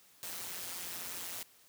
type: noise with amplitude modulation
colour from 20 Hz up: white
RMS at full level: -39 dBFS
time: 0.23-1.43 s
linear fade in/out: 0 ms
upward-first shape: sine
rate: 175 Hz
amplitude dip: 70%
effects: white hiss -63 dBFS RMS until 1.68 s + high-pass 80 Hz 12 dB/octave